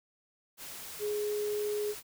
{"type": "tone in noise", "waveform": "sine", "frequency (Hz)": 417.9, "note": "G#4", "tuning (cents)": 11, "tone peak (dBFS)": -30, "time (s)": [0.99, 1.95], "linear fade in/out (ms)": 50, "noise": "white", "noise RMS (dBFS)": -44, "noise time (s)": [0.57, 2.03], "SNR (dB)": 11, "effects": []}